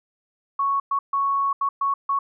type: tone bursts at uneven times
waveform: sine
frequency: 1108.7 Hz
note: C#6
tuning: in tune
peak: -19 dBFS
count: 6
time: 0.59-0.8 / 0.91-0.99 / 1.13-1.53 / 1.61-1.69 / 1.81-1.94 / 2.09-2.19 s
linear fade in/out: 5 ms
effects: none